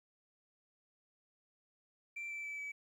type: tone with pitch steps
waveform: sine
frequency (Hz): 2349 / 2329 / 2309 / 2289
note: D7 / D7 / D7 / D7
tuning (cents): 0 / -15 / -30 / -45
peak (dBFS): -38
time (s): 2.16-2.72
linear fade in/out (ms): 10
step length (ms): 140
effects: tanh soft clip ceiling -39 dBFS + 12-bit